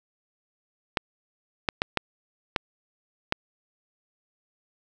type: clicks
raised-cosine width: 0.3 ms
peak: -6 dBFS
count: 6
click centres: 0.972 / 1.688 / 1.819 / 1.973 / 2.562 / 3.324 s
effects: none